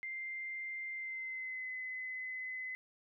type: tone with pitch glide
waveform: sine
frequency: 2093 to 2029 Hz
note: C7 to B6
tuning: 0 to +46 cents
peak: -39 dBFS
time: 0.03-2.75 s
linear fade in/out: 0 ms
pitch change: -54 cents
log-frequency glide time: 0.92-1.7 s
effects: none